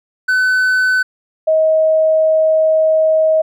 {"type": "tone pair in turn", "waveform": ["triangle", "sine"], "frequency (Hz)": [1510, 632.7], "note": ["F#6", "D#5"], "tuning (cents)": [35, 29], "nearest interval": "octave + minor third", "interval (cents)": 1506, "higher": "first", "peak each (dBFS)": -9, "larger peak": "neither", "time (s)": [[0.28, 1.03], [1.47, 3.42]], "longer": "second", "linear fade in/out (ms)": 10, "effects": []}